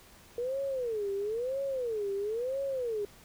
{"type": "tone with vibrato", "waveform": "sine", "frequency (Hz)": 466.8, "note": "A#4", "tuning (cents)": 2, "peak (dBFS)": -30, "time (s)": [0.38, 3.05], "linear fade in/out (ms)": 2, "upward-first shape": "sine", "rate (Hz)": 1, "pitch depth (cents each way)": 290, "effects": ["pink hiss -56 dBFS RMS until 3.24 s"]}